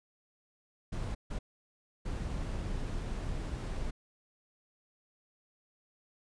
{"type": "noise bursts at uneven times", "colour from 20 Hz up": "brown", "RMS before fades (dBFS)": -36, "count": 3, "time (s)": [[0.92, 1.15], [1.3, 1.39], [2.05, 3.91]], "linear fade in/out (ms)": 10, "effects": ["resampled to 22050 Hz"]}